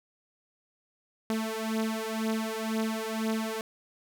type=beating tone pair; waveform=sawtooth; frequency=220 / 222 Hz; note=A3 / A3; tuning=0 / +16 cents; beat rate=2 Hz; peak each=-28 dBFS; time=1.3-3.61 s; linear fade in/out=0 ms; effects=none